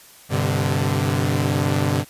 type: chord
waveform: sawtooth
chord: G suspended fourth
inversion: none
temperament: equal with one note detuned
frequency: 98 / 127.97 / 146.83 Hz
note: G2 / C3 / D3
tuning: 0 / -38 / 0 cents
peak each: -19 dBFS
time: 0.29-2.05 s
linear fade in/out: 50 ms
effects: white hiss -47 dBFS RMS until 2.09 s + resampled to 32000 Hz